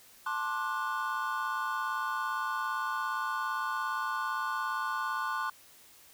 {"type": "chord", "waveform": "triangle", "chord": "D dominant seventh", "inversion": "second", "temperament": "just", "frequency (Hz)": [881, 1057.2, 1174.7, 1468.3], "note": ["A5", "C6", "D6", "F#6"], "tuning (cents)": [2, 18, 0, -14], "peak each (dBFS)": [-37, -33, -35, -34], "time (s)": [0.26, 5.5], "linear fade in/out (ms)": 5, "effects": ["white hiss -57 dBFS RMS until 6.13 s"]}